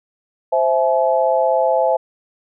sine chord, C augmented, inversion none, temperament equal with one note detuned, 523.3 / 659.3 / 852 Hz, C5 / E5 / G#5, 0 / 0 / +44 cents, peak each -17 / -17 / -19 dBFS, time 0.52-1.97 s, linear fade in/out 10 ms, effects none

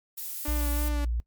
violet noise, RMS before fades -35 dBFS, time 0.17-0.89 s, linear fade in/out 10 ms
sawtooth tone with vibrato, 293.7 Hz, D4, in tune, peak -29 dBFS, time 0.45-1.05 s, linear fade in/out 5 ms, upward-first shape sine, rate 3 Hz, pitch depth 25 cents each way
sine tone, 58.27 Hz, A#1, in tune, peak -25 dBFS, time 0.48-1.2 s, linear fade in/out 0 ms
effects noise-tail reverb RT60 0.1 s tail -20 dB re dry + MP3 96 kbps

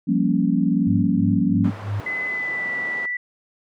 sine chord, G half-diminished seventh, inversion third, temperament equal, 174.61 / 196 / 233.1 / 277.2 Hz, F3 / G3 / Bb3 / Db4, 0 / 0 / 0 / 0 cents, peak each -22 dBFS, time 0.07-1.71 s, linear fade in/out 20 ms
sine tone with tremolo, 102.5 Hz, G#2, 22 cents flat, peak -21 dBFS, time 0.87-2 s, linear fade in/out 0 ms, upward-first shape sine, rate 3 Hz, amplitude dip 85%
white band-pass noise, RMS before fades -38 dBFS, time 1.64-3.06 s, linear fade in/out 5 ms, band 150 to 1100 Hz, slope 12 dB/octave
sine tone with pitch glide, 2020 to 1967 Hz, B6 to B6, +39 to -7 cents, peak -23 dBFS, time 2.06-3.17 s, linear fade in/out 5 ms, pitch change -46 cents, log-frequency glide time 2.27-2.72 s
effects none

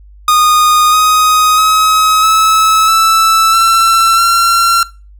45% pulse tone with pitch steps, 1231 / 1252.5 / 1274.4 / 1296.7 / 1319.4 / 1342.4 / 1365.9 Hz, D#6 / D#6 / D#6 / E6 / E6 / E6 / F6, -19 / +11 / +41 / -29 / +1 / +31 / -39 cents, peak -6 dBFS, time 0.28-4.83 s, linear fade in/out 2 ms, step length 650 ms, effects noise-tail reverb RT60 0.3 s tail -20 dB re dry + added 50 Hz sine -35 dBFS peak until 5.19 s

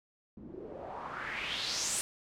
white noise with low-pass filter sweep, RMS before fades -38 dBFS, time 0.37-2.01 s, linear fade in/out 0 ms, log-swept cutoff 230 to 9300 Hz, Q 3.4, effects none

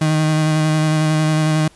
35% pulse tone with vibrato, 155.56 Hz, D#3, in tune, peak -12 dBFS, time 0.01-1.68 s, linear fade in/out 5 ms, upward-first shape square, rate 11 Hz, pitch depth 14 cents each way, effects pink hiss -49 dBFS RMS until 1.75 s + resampled to 24000 Hz

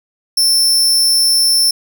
sawtooth tone, 5360 Hz, E8, 28 cents sharp, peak -7 dBFS, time 0.37-1.71 s, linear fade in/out 5 ms, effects none

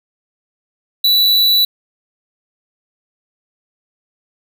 square tone, 3951 Hz, B7, in tune, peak -10 dBFS, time 1.04-1.65 s, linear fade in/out 5 ms, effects none

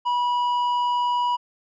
sine tone with tanh clipping, 975 Hz, B5, 23 cents flat, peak -21 dBFS, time 0.05-1.37 s, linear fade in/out 20 ms, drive 7 dB, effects none

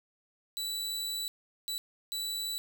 sawtooth tone bursts at uneven times, 3951 Hz, B7, in tune, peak -30 dBFS, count 3, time 0.57-1.28 / 1.68-1.78 / 2.12-2.58 s, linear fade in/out 0 ms, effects none

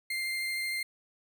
35% pulse tone with vibrato, 2100 Hz, C7, 6 cents sharp, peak -29 dBFS, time 0.1-0.83 s, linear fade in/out 5 ms, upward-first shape sine, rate 13 Hz, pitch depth 9 cents each way, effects none

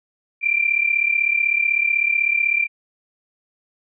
sine tone pair together, 2349 / 2385 Hz, D7 / D7, 0 / +26 cents, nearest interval unison, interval 26 cents, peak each -19 dBFS, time 0.41-2.68 s, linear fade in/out 50 ms, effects none

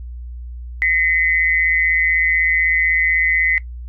sine tone with amplitude modulation, 2029 Hz, B6, 46 cents sharp, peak -10 dBFS, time 0.82-3.58 s, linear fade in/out 0 ms, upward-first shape sine, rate 164 Hz, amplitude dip 75%, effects noise-tail reverb RT60 0.1 s tail -18 dB re dry + added 60 Hz sine -28 dBFS peak until 3.88 s

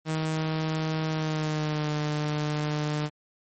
sawtooth tone with pitch glide, 157.8 to 150.24 Hz, D#3 to D3, +25 to +40 cents, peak -22 dBFS, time 0.05-3.1 s, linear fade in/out 50 ms, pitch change -85 cents, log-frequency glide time 1.07-1.95 s, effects MP3 32 kbps

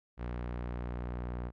sawtooth tone with low-pass filter sweep, 60.4 Hz, B1, 38 cents flat, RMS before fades -38 dBFS, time 0.17-1.52 s, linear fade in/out 50 ms, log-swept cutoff 2100 to 1400 Hz, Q 0.8, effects none

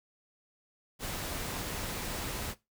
pink noise, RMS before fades -37 dBFS, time 0.99-2.55 s, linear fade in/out 50 ms, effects noise-tail reverb RT60 0.2 s tail -17 dB re dry

